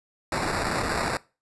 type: noise with sample-and-hold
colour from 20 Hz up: white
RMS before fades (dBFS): -27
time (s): 0.32-1.17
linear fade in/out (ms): 2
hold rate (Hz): 3150
effects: noise-tail reverb RT60 0.3 s tail -21 dB re dry + resampled to 24000 Hz